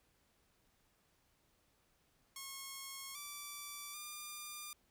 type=tone with pitch steps; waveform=5% pulse; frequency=1087 / 1163 / 1198 Hz; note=C#6 / D6 / D6; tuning=-34 / -17 / +34 cents; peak=-34 dBFS; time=2.36-4.73 s; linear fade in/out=2 ms; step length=790 ms; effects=pink hiss -75 dBFS RMS until 4.9 s